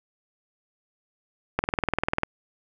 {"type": "click train", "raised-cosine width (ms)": 0.5, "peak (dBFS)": -7, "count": 14, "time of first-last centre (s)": [1.59, 2.234], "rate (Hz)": 20.2, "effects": []}